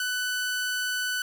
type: tone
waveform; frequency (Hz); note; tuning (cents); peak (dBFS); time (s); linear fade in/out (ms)
sawtooth; 1495; F#6; +17; -23; 0-1.22; 2
effects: none